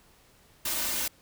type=noise with comb filter; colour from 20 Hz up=white; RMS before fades=-30 dBFS; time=0.65-1.08 s; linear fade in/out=5 ms; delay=3.3 ms; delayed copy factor=+0.6; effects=pink hiss -60 dBFS RMS until 1.21 s